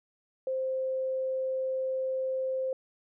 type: tone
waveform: sine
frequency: 523.3 Hz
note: C5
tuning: in tune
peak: -28 dBFS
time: 0.47-2.73 s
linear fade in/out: 2 ms
effects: none